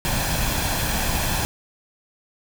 pink noise with comb filter, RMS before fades -23 dBFS, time 0.05-1.45 s, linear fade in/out 0 ms, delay 1.2 ms, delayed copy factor +0.5, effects none

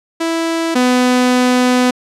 sawtooth tone pair in turn, 329.6 / 250.2 Hz, E4 / B3, 0 / +23 cents, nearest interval perfect fourth, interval 477 cents, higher first, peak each -11 / -6 dBFS, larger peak second, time 0.2-0.75 / 0.75-1.91 s, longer second, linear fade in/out 10 ms, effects low-pass 9000 Hz 12 dB/octave

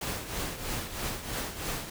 pink noise with tremolo, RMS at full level -32 dBFS, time 0.01-1.9 s, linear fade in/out 5 ms, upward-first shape triangle, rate 3.1 Hz, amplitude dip 70%, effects none

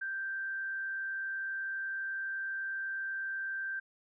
sine tone with frequency modulation, 1568 Hz, G6, in tune, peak -34 dBFS, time 0.01-3.8 s, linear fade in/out 10 ms, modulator 99.6 Hz, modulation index 0.25, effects none

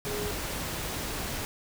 sine tone in noise, 415.3 Hz, G#4, in tune, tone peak -34 dBFS, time 0.06-0.31 s, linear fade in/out 0 ms, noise pink, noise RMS -34 dBFS, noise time 0.05-1.45 s, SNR -3 dB, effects none

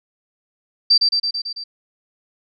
sine tone with echo, 4676 Hz, D8, 8 cents flat, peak -9 dBFS, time 0.9-0.98 s, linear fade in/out 10 ms, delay 110 ms, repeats 6, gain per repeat -3 dB, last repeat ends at 1.64 s, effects none

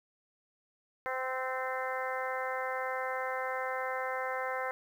harmonic tone with a mistuned harmonic, 258.8 Hz, C4, 19 cents flat, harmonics 2 / 3 / 4 / 5 / 6 / 7 / 8, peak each -37 / -39 / -40 / -41 / -42 / -42 / -43 dBFS, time 1.06-4.71 s, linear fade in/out 0 ms, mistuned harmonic 5, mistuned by +23 cents, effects 10-bit

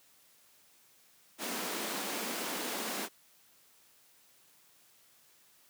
pink high-pass noise, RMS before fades -37 dBFS, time 1.38-3.09 s, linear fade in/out 50 ms, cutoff 200 Hz, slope 48 dB/octave, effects white hiss -64 dBFS RMS until 5.69 s + high-pass 100 Hz 12 dB/octave

